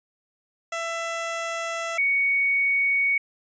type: tone pair in turn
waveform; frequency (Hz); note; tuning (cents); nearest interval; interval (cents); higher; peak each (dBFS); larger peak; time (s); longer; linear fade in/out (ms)
15% pulse / sine; 667 / 2232; E5 / C#7; +20 / +11; octave + major sixth; 2091; second; -21 / -19; second; 0.72-1.98 / 1.98-3.18; first; 5
effects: resampled to 16000 Hz